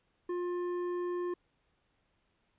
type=tone with hard clipping; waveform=sine; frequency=353.9 Hz; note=F4; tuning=23 cents sharp; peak=-34 dBFS; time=0.29-1.34 s; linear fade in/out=5 ms; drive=8 dB; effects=pink hiss -75 dBFS RMS until 2.58 s + resampled to 8000 Hz